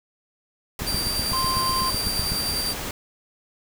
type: noise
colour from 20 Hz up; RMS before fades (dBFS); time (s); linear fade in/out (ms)
pink; -31; 0.79-2.91; 2
type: click train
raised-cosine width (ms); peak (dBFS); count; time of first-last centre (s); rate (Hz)
5; -17; 13; 0.82-2.32; 8
type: tone with tremolo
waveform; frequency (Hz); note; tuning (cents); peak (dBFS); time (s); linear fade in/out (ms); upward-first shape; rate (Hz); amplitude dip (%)
sawtooth; 4699; D8; 0; -21; 0.86-2.74; 20; square; 10; 25
type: tone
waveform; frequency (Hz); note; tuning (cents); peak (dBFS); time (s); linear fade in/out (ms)
triangle; 1046.5; C6; 0; -22; 1.33-1.9; 2
effects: none